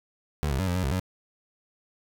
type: tone with pitch steps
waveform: 25% pulse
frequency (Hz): 74.6 / 66.4 / 94.6 / 88.5 / 92.1 / 67.4 / 92.8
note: D2 / C2 / F#2 / F2 / F#2 / C#2 / F#2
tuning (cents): +28 / +26 / +39 / +23 / -7 / -48 / +6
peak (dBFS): -21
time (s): 0.43-0.997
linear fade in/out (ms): 0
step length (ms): 81
effects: none